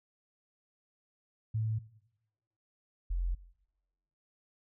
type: tone pair in turn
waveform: sine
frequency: 110 / 43.65 Hz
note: A2 / F1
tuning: 0 / 0 cents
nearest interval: octave + major third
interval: 1600 cents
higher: first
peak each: -29 / -29 dBFS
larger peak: neither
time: 1.54-1.79 / 3.1-3.35 s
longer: neither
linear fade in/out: 10 ms
effects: noise-tail reverb RT60 0.9 s tail -19 dB re dry